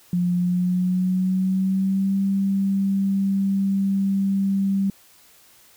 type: tone with pitch glide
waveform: sine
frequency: 177.3 to 195.59 Hz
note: F3 to G3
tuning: +26 to -4 cents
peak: -18 dBFS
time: 0.13-4.9 s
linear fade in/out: 2 ms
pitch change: +170 cents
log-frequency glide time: 0.36-2.18 s
effects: white hiss -53 dBFS RMS until 5.76 s